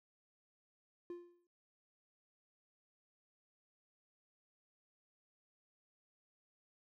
triangle tone with exponential decay, 349.2 Hz, F4, in tune, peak -39 dBFS, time 1.1-1.47 s, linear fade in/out 2 ms, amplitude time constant 80 ms, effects none

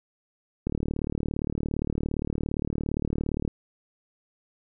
click train, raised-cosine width 3 ms, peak -15 dBFS, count 106, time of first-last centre 0.67-3.477 s, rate 37.4 Hz, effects none

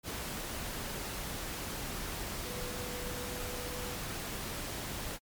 sine tone in noise, 493.9 Hz, B4, in tune, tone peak -44 dBFS, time 2.43-3.98 s, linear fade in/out 50 ms, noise pink, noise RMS -39 dBFS, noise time 0.03-5.19 s, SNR -8 dB, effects MP3 96 kbps

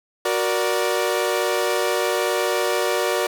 sawtooth chord, Gb augmented, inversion none, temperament equal with one note detuned, 370 / 471 / 587.3 Hz, Gb4 / Bb4 / D5, 0 / +18 / 0 cents, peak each -20 dBFS, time 0.25-3.27 s, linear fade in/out 5 ms, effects none

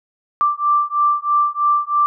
sine beating tone pair, 1174.7 / 1177.8 Hz, D6 / D6, 0 / +5 cents, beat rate 3.1 Hz, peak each -17 dBFS, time 0.41-2.06 s, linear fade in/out 0 ms, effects none

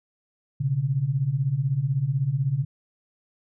sine beating tone pair, 124.7 / 140.7 Hz, B2 / C#3, +17 / +26 cents, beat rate 16 Hz, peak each -26 / -23 dBFS, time 0.6-2.65 s, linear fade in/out 10 ms, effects none

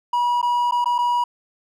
triangle tone with dropouts, 967 Hz, B5, 37 cents flat, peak -15 dBFS, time 0.13-1.24 s, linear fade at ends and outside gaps 5 ms, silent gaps 0.416-0.427 / 0.711-0.721 / 0.844-0.857 / 0.982-0.986 s, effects none

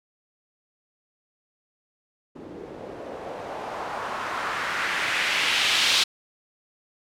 blue noise with low-pass filter sweep, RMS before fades -27 dBFS, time 2.35-6.04 s, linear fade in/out 10 ms, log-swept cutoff 320 to 3800 Hz, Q 1.7, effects none

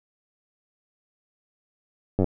slowing click train, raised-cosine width 2 ms, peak -9 dBFS, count 6, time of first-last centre 2.19-2.243 s, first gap 10 ms, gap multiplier 1.03, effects none

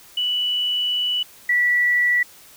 sine tone pair in turn, 2960 / 1952.1 Hz, F#7 / B6, 0 / -21 cents, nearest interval perfect fifth, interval 721 cents, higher first, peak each -19 / -15 dBFS, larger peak second, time 0.17-1.23 / 1.49-2.23 s, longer first, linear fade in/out 5 ms, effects white hiss -47 dBFS RMS until 2.56 s

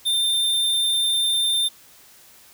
square tone, 3595 Hz, A7, 36 cents sharp, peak -19 dBFS, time 0.05-1.69 s, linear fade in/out 20 ms, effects white hiss -50 dBFS RMS until 2.53 s

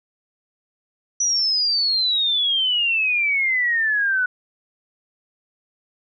sine exponential sweep, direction down, 5920 to 1471 Hz, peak -17 dBFS, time 1.2-4.26 s, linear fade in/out 5 ms, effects none

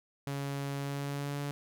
sawtooth tone with pitch glide, 140 to 143.11 Hz, C#3 to D3, +18 to -44 cents, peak -30 dBFS, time 0.27-1.51 s, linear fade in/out 0 ms, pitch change +38 cents, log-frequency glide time 0.78-1.39 s, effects none

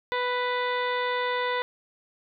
harmonic tone with a mistuned harmonic, 494.5 Hz, B4, 2 cents sharp, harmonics 1 / 2 / 3 / 4 / 5 / 6 / 7 / 8 / 9, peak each -29 / -29 / -35 / -32 / -43 / -45 / -37 / -46 / -51 dBFS, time 0.12-1.62 s, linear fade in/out 0 ms, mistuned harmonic 7, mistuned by +45 cents, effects none

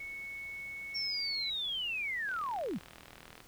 sine tone, 2210 Hz, C#7, 6 cents flat, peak -40 dBFS, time 0-1.5 s, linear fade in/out 5 ms
sine linear sweep, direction down, 5530 to 129.7 Hz, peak -33 dBFS, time 0.94-2.79 s, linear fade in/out 20 ms
click train, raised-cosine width 0.3 ms, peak -33 dBFS, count 46, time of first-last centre 2.29-3.404 s, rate 40.4 Hz
effects pink hiss -58 dBFS RMS until 3.47 s

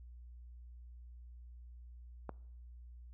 click, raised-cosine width 1 ms, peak -27 dBFS, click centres 2.293 s, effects noise-tail reverb RT60 0.7 s tail -23 dB re dry + added 60 Hz sine -50 dBFS peak until 3.13 s

